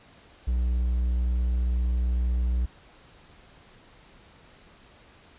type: tone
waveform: triangle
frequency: 61 Hz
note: B1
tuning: 21 cents flat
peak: -20 dBFS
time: 0.47-2.66 s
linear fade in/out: 10 ms
effects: pink hiss -54 dBFS RMS until 5.38 s + resampled to 8000 Hz